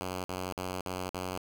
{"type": "tone bursts", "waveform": "5% pulse", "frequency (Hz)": 92, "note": "F#2", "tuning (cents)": -9, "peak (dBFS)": -23, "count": 5, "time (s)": [0.01, 1.376], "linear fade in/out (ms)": 0, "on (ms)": 230, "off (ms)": 54, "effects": []}